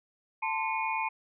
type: tone cluster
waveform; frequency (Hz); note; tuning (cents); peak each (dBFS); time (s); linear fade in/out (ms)
sine; 887 / 1036 / 2192 / 2448; A5 / C6 / C#7 / D#7; +14 / -17 / -20 / -29; -31 / -35 / -37 / -35; 0.42-1.09; 10
effects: none